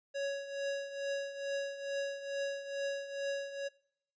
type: tone with tremolo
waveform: square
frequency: 557 Hz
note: C#5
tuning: 8 cents sharp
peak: -33 dBFS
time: 0.14-3.69 s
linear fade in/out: 20 ms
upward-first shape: triangle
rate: 2.3 Hz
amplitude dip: 75%
effects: noise-tail reverb RT60 0.7 s tail -24 dB re dry + resampled to 16000 Hz